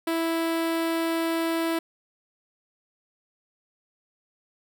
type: tone with notch filter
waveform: sawtooth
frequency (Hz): 329.6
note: E4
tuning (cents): 0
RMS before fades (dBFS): -26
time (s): 0.07-1.79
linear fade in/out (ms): 5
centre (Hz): 6400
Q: 1.6
effects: none